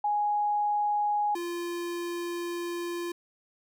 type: tone pair in turn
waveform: sine / square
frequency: 830.6 / 345.9 Hz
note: G#5 / F4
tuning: 0 / -17 cents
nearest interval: octave + minor third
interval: 1517 cents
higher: first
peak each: -24 / -32 dBFS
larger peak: first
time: 0.04-1.35 / 1.35-3.12 s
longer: second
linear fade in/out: 5 ms
effects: none